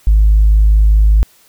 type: tone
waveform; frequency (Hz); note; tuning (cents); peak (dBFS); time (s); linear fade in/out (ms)
sine; 52.5; G#1; +19; -4; 0.07-1.23; 0
effects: tanh soft clip ceiling -2 dBFS + white hiss -49 dBFS RMS until 1.48 s